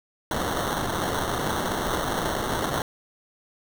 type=noise with sample-and-hold; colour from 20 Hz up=violet; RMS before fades=-27 dBFS; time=0.31-2.82 s; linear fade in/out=2 ms; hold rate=2450 Hz; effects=none